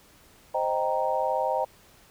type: chord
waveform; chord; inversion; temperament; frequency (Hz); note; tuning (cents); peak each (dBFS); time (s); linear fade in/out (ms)
sine; C minor seventh; none; equal; 523.3 / 622.3 / 784 / 932.3; C5 / Eb5 / G5 / Bb5; 0 / 0 / 0 / 0; -29; 0.54-1.65; 10
effects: pink hiss -56 dBFS RMS until 2.1 s